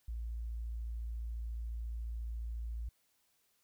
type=tone; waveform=sine; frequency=57.1 Hz; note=A#1; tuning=35 cents flat; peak=-37 dBFS; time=0.08-2.89 s; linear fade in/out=5 ms; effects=white hiss -75 dBFS RMS until 3.63 s